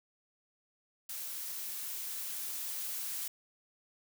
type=noise with level ramp; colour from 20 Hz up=blue; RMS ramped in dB=-41 to -38 dBFS; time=1.09-3.28 s; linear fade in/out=5 ms; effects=none